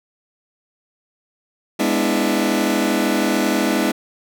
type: chord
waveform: sawtooth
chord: E dominant seventh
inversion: first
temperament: just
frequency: 206 / 247.2 / 296.7 / 329.6 Hz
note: G#3 / B3 / D4 / E4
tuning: -14 / +2 / +18 / 0 cents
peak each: -18 dBFS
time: 1.79-3.92 s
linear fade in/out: 10 ms
effects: none